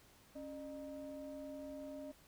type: ring-modulated tone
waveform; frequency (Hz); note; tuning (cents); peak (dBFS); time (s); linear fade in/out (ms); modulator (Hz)
triangle; 165.5; E3; +7; -40; 0.35-2.12; 10; 441
effects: pink hiss -65 dBFS RMS until 2.27 s